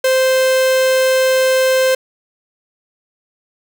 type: tone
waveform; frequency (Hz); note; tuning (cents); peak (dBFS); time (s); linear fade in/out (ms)
45% pulse; 521; C5; -7; -11; 0.04-1.95; 5
effects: none